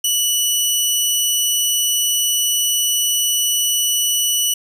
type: tone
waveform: 15% pulse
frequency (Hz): 2954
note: F#7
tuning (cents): -3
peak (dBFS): -8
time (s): 0.04-4.54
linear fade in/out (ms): 5
effects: none